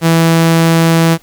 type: tone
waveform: sawtooth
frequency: 164.81 Hz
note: E3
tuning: in tune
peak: -3 dBFS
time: 0.01-1.18 s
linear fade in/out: 50 ms
effects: pink hiss -46 dBFS RMS until 1.22 s